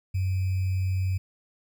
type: tone with sample-and-hold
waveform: sine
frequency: 93.6 Hz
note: F#2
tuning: 20 cents sharp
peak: -23 dBFS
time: 0.14-1.18 s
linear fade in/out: 10 ms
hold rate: 2450 Hz
effects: none